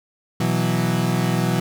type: chord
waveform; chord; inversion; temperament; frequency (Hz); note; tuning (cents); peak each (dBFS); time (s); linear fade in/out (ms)
35% pulse; B suspended fourth; none; equal; 123.47 / 164.81 / 185; B2 / E3 / F#3; 0 / 0 / 0; -21; 0.4-1.6; 5
effects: none

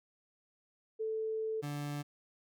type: tone pair in turn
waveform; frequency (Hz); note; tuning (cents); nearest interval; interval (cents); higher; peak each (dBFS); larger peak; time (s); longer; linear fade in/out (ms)
sine / 30% pulse; 440 / 145.57; A4 / D3; 0 / -15; octave + perfect fifth; 1915; first; -33 / -34; first; 0.99-1.62 / 1.62-2.03; first; 20
effects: none

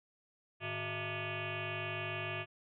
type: tone with frequency modulation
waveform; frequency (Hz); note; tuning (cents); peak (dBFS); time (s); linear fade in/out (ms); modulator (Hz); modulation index
sine; 1189; D6; +21; -36; 0.6-2.46; 50; 259; 6.7
effects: none

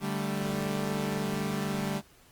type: chord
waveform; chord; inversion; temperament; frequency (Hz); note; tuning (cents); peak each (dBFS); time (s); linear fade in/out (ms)
sawtooth; D suspended fourth; none; equal; 146.83 / 196 / 220; D3 / G3 / A3; 0 / 0 / 0; -31 / -28 / -31; 0-2.02; 50
effects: pink hiss -59 dBFS RMS until 2.31 s + Opus 32 kbps

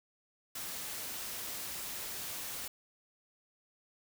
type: noise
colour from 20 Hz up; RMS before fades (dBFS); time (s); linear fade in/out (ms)
white; -41; 0.55-2.68; 5
effects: none

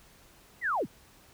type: linear sweep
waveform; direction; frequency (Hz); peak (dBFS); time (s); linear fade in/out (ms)
sine; down; 2088 to 49; -26; 0.61-0.87; 50
effects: pink hiss -58 dBFS RMS until 1.33 s

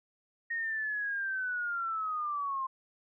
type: linear sweep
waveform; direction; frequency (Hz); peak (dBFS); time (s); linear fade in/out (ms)
sine; down; 1864.7 to 1046; -31; 0.5-2.67; 10
effects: none

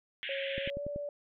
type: band-pass noise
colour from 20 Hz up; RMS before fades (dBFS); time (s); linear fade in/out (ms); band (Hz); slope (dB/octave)
white; -39; 0.23-0.7; 0; 1600 to 3400; 96
type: tone with pitch glide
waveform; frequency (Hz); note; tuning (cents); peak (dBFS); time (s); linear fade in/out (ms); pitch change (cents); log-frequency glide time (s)
sine; 548 to 578.9; C#5 to D5; -20 to -25; -35; 0.29-1.09; 2; +95; 0.6-0.84
type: click train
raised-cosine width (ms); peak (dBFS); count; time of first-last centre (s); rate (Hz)
3; -27; 5; 0.58-0.961; 10.5
effects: none

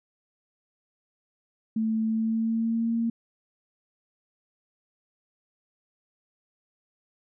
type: tone with pitch glide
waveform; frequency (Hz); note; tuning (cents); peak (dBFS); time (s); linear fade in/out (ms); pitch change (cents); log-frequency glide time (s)
sine; 221.2 to 230.3; A3 to A#3; +9 to -21; -23; 1.76-3.1; 5; +70; 2.06-2.95
effects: none

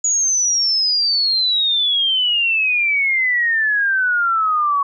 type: exponential sweep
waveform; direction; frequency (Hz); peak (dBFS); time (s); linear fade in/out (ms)
sine; down; 6870 to 1113; -14; 0.04-4.83; 5
effects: none

